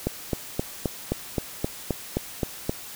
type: click train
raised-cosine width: 2 ms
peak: -10 dBFS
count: 11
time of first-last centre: 0.07-2.695 s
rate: 3.81 Hz
effects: white hiss -40 dBFS RMS until 2.95 s